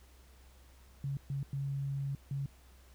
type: tone bursts at uneven times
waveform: sine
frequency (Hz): 138.59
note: C#3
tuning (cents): 0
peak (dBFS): -33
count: 4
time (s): 1.04-1.17 / 1.3-1.43 / 1.53-2.15 / 2.31-2.46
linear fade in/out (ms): 2
effects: added 64 Hz sine -57 dBFS peak until 2.94 s + pink hiss -64 dBFS RMS until 2.94 s